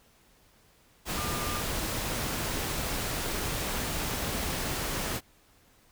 sine tone in noise, 1200 Hz, D6, 37 cents sharp, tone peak -37 dBFS, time 1.14-1.64 s, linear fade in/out 50 ms, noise pink, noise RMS -32 dBFS, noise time 1.05-5.21 s, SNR -8 dB, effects pink hiss -62 dBFS RMS until 5.91 s

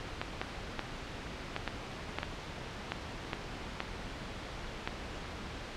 clicks, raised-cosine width 0.3 ms, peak -16 dBFS, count 11, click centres 0.215 / 0.415 / 0.793 / 1.564 / 1.677 / 2.186 / 2.231 / 2.92 / 3.332 / 3.804 / 4.875 s, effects pink hiss -42 dBFS RMS until 5.76 s + low-pass 4000 Hz 12 dB/octave

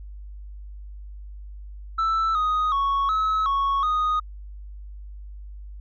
sine tone with pitch steps, 1323 / 1248 / 1109 / 1289 / 1107 / 1242 Hz, E6 / D#6 / C#6 / E6 / C#6 / D#6, +6 / +5 / 0 / -39 / -3 / -3 cents, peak -17 dBFS, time 1.98-4.2 s, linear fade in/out 10 ms, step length 370 ms, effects tanh soft clip ceiling -19 dBFS + added 50 Hz sine -36 dBFS peak until 5.8 s

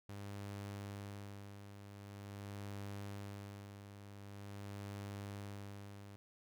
sawtooth tone with tremolo, 100.7 Hz, G2, 47 cents sharp, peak -40 dBFS, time 0.09-6.16 s, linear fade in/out 0 ms, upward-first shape sine, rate 0.45 Hz, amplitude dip 60%, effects none

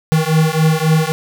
square beating tone pair, 156.4 / 160.1 Hz, D#3 / D#3, +9 / +50 cents, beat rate 3.7 Hz, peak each -15 dBFS, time 0.12-1.12 s, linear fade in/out 0 ms, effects none

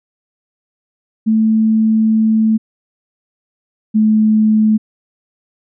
sine tone pair in turn, 220 / 216.3 Hz, A3 / A3, 0 / -29 cents, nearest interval unison, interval 29 cents, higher first, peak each -9 / -8 dBFS, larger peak second, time 1.26-2.58 / 3.94-4.78 s, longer first, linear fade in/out 20 ms, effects none

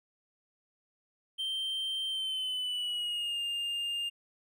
triangle tone with pitch glide, 3136 to 2810 Hz, G7 to F7, 0 to +10 cents, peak -30 dBFS, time 1.38-4.1 s, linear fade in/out 20 ms, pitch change -190 cents, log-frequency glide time 2.08-3.41 s, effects none

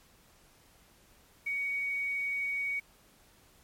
sine tone with quantisation, 2244 Hz, C#7, 21 cents sharp, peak -30 dBFS, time 1.46-2.8 s, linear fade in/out 10 ms, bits 9, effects pink hiss -62 dBFS RMS until 3.63 s + MP3 64 kbps

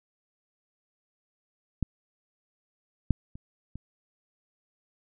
clicks, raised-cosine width 5 ms, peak -14 / -9 / -30 / -26 dBFS, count 4, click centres 1.827 / 3.107 / 3.355 / 3.756 s, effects none

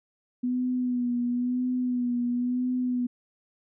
sine tone with vibrato, 246.9 Hz, B3, in tune, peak -24 dBFS, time 0.43-3.07 s, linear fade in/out 10 ms, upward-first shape sine, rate 0.98 Hz, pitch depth 35 cents each way, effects none

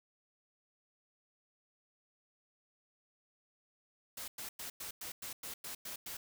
white noise bursts, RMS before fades -44 dBFS, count 10, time 4.17-6.17 s, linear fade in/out 5 ms, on 110 ms, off 100 ms, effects none

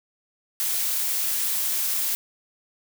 blue noise, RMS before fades -25 dBFS, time 0.6-2.15 s, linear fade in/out 0 ms, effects none

